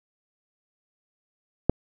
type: click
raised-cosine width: 2 ms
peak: -4 dBFS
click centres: 1.696 s
effects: none